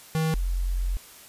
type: tone pair in turn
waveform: square / sine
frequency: 159.3 / 44.52 Hz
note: D#3 / F1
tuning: +41 / +34 cents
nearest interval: octave + minor seventh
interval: 2207 cents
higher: first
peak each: -23 dBFS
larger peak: neither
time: 0.15-0.34 / 0.34-0.97 s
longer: second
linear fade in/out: 0 ms
effects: white hiss -48 dBFS RMS until 1.28 s + resampled to 32000 Hz